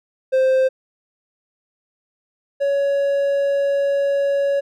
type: tone pair in turn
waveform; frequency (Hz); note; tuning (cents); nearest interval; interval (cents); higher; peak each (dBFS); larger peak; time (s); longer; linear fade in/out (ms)
triangle; 523.3 / 559.8; C5 / C#5; 0 / +17; minor second; 117; second; -11 / -14; first; 0.32-0.69 / 2.6-4.61; second; 20
effects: none